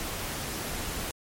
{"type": "noise", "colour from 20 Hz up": "pink", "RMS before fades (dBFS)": -34, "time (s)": [0, 1.11], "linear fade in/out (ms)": 0, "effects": ["MP3 64 kbps"]}